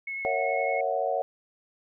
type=tone with vibrato; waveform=sine; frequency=2184 Hz; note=C#7; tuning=26 cents flat; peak=-31 dBFS; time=0.07-0.81 s; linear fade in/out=5 ms; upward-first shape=sine; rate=9.8 Hz; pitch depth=11 cents each way
type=chord; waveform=sine; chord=F# dominant seventh; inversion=first; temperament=just; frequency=462.5 / 555 / 666 / 740 Hz; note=A#4 / C#5 / E5 / F#5; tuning=-14 / +2 / +18 / 0 cents; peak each=-33 / -29 / -31 / -29 dBFS; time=0.25-1.22 s; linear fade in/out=0 ms
effects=none